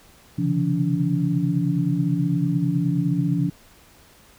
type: tone cluster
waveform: sine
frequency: 131.4 / 140.6 / 154.8 / 170.8 / 287.3 Hz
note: C3 / C#3 / D#3 / F3 / D4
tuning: +8 / +25 / -9 / -38 / -38 cents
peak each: -29 / -25 / -31 / -22 / -25 dBFS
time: 0.38-3.5 s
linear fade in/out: 10 ms
effects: pink hiss -52 dBFS RMS until 4.38 s